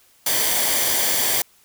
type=noise with comb filter; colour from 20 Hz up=white; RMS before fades=-20 dBFS; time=0.26-1.42 s; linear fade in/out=5 ms; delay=0.75 ms; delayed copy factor=-0.55; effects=white hiss -56 dBFS RMS until 1.64 s